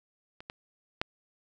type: clicks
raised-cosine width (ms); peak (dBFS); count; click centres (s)
0.3; -29 / -22 / -12; 3; 0.405 / 0.499 / 1.015
effects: none